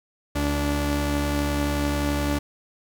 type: tone pair together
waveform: sawtooth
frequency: 71.57 / 290.6 Hz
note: D2 / D4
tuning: -44 / -18 cents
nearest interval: 2 octaves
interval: 2426 cents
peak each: -21 dBFS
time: 0.35-2.39 s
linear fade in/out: 10 ms
effects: none